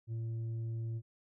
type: tone with tanh clipping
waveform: sine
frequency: 113.9 Hz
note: A#2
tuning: 40 cents flat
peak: -36 dBFS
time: 0.07-1.02 s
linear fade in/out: 50 ms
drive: 4 dB
effects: none